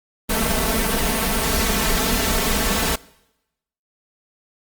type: noise with comb filter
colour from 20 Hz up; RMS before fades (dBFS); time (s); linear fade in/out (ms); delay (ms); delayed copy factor
pink; -20; 0.29-2.96; 10; 4.5; +1
effects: noise-tail reverb RT60 0.9 s tail -22 dB re dry + Opus 32 kbps